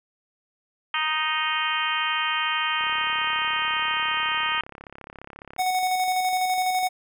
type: harmonic tone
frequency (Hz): 311.1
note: D#4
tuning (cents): 0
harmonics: 3 / 4 / 5 / 6 / 7 / 8 / 9 / 10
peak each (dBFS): -31 / -28 / -33 / -30 / -33 / -31 / -33 / -30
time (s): 0.94-4.61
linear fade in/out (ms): 2
type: click train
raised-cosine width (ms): 0.5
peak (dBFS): -25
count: 97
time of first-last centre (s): 2.81-5.593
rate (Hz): 34.5
type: tone with tremolo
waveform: square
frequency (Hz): 740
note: F#5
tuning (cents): 0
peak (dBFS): -21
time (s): 5.58-6.89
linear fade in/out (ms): 20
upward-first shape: square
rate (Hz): 12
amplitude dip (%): 30
effects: none